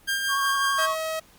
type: tone with tremolo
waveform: sawtooth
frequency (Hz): 1600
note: G6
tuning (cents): +35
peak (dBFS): -19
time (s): 0.07-0.87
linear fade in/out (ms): 20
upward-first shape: sine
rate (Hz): 5.5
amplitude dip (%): 35
type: tone with vibrato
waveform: triangle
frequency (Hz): 1108.7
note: C#6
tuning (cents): 0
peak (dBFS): -22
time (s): 0.28-0.96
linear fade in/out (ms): 50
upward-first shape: triangle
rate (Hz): 12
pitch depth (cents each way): 23
type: tone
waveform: sawtooth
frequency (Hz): 638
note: D#5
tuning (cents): +43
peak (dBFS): -23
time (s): 0.78-1.2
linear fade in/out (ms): 10
effects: pink hiss -55 dBFS RMS until 1.38 s + Opus 32 kbps